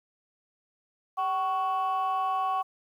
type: tone pair together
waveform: sine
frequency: 760.2 / 1112 Hz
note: F#5 / C#6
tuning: +47 / +5 cents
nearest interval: perfect fifth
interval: 658 cents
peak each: -26 dBFS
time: 1.17-2.63 s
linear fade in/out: 20 ms
effects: tanh soft clip ceiling -22 dBFS + 10-bit